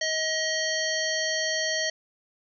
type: harmonic tone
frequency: 632 Hz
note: D#5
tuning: 27 cents sharp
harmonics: 1 / 3 / 5 / 7 / 9 / 10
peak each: -31 / -29 / -34 / -31 / -34 / -38 dBFS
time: 0.01-1.9 s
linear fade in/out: 5 ms
effects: none